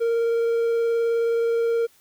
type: tone with vibrato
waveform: triangle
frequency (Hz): 463.2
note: A#4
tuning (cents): -11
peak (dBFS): -17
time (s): 0-1.87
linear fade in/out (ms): 20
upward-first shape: triangle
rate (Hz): 19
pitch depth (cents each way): 11
effects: white hiss -58 dBFS RMS until 2 s